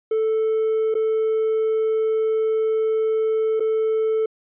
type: tone with dropouts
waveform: triangle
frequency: 440 Hz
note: A4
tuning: in tune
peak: -15 dBFS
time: 0.11-4.26 s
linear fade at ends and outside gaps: 5 ms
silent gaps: 0.942-0.951 / 3.597-3.604 s
effects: tanh soft clip ceiling -12 dBFS + resampled to 8000 Hz